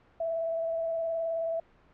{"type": "tone with vibrato", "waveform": "sine", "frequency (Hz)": 659, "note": "E5", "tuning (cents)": -1, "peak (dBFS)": -28, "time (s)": [0.2, 1.6], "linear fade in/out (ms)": 5, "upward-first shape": "square", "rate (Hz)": 19, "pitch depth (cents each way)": 15, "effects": ["pink hiss -61 dBFS RMS until 1.93 s", "low-pass 2000 Hz 12 dB/octave"]}